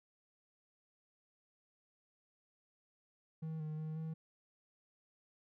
triangle tone with pitch steps, 159.3 / 154.3 / 156.6 / 159.8 Hz, D#3 / D#3 / D#3 / D#3, +41 / -14 / +11 / +47 cents, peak -37 dBFS, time 3.42-4.14 s, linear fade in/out 10 ms, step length 180 ms, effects none

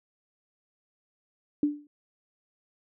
sine tone with exponential decay, 293.7 Hz, D4, in tune, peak -18 dBFS, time 1.63-1.87 s, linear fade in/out 2 ms, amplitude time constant 52 ms, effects none

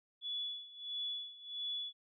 sine tone with tremolo, 3421 Hz, A7, 49 cents flat, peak -36 dBFS, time 0.21-1.93 s, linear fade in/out 50 ms, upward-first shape sine, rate 1.5 Hz, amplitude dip 85%, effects none

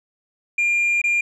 sine tone with dropouts, 2400 Hz, D7, 37 cents sharp, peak -14 dBFS, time 0.58-1.21 s, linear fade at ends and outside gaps 5 ms, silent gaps 1.017-1.039 s, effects tanh soft clip ceiling -15 dBFS

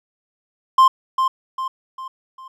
triangle tone with echo, 1051 Hz, C6, 7 cents sharp, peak -6 dBFS, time 0.78-0.88 s, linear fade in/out 5 ms, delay 400 ms, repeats 4, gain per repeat -7 dB, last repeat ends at 2.48 s, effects none

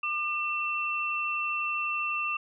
sine tone pair together, 1200 / 2694 Hz, D6 / E7, +37 / +37 cents, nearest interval octave + major second, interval 1400 cents, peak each -32 / -29 dBFS, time 0.03-2.37 s, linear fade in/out 5 ms, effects none

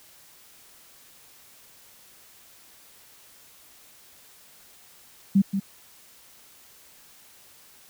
sine tone with echo, 196 Hz, G3, in tune, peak -14 dBFS, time 5.35-5.42 s, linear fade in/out 10 ms, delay 180 ms, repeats 1, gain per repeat -8 dB, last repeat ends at 5.6 s, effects white hiss -53 dBFS RMS until 7.89 s

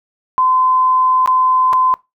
sine tone with dropouts, 1026 Hz, C6, 34 cents flat, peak -10 dBFS, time 0.38-1.94 s, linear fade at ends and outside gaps 0 ms, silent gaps 1.26-1.275 / 1.729-1.733 s, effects noise-tail reverb RT60 0.2 s tail -21 dB re dry

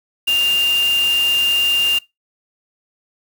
sine tone in noise, 2800 Hz, F7, 4 cents sharp, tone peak -13 dBFS, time 0.27-1.99 s, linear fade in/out 10 ms, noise white, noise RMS -28 dBFS, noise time 0.27-1.99 s, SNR +12 dB, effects noise-tail reverb RT60 0.2 s tail -22 dB re dry

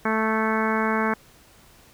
harmonic tone with a mistuned harmonic, 220 Hz, A3, in tune, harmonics 1 / 2 / 3 / 4 / 5 / 6 / 7 / 8 / 9 / 10, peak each -25 / -28 / -32 / -29 / -29 / -31 / -30 / -33 / -38 / -34 dBFS, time 0.05-1.14 s, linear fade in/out 5 ms, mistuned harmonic 8, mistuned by -17 cents, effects pink hiss -53 dBFS RMS until 1.93 s

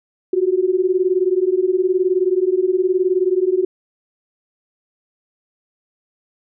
sine beating tone pair, 360.1 / 379.1 Hz, F#4 / F#4, -47 / +42 cents, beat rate 19 Hz, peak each -17 dBFS, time 0.33-3.65 s, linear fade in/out 5 ms, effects none

